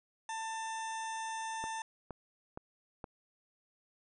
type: harmonic tone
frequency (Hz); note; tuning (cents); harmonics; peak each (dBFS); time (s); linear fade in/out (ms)
892; A5; +23; 1 / 2 / 3 / 4 / 6 / 7 / 8 / 9 / 10; -38 / -45 / -52 / -51 / -57 / -50 / -61 / -62 / -53; 0.29-1.82; 2
type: click train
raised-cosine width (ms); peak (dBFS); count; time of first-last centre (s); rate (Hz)
1; -28; 4; 1.64-3.042; 2.14
effects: none